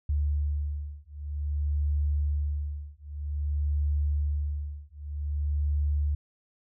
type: beating tone pair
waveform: sine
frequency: 73 / 73.52 Hz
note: D2 / D2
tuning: -10 / +2 cents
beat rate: 0.52 Hz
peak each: -29 dBFS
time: 0.09-6.15 s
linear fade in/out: 5 ms
effects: none